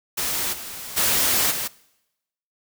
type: noise with level steps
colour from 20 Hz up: white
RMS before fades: -25 / -35 / -20 / -27 dBFS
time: 0.17-1.68 s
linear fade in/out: 10 ms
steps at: 0.52 / 0.96 / 1.5 s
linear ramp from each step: 20 ms
effects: noise-tail reverb RT60 0.9 s tail -22 dB re dry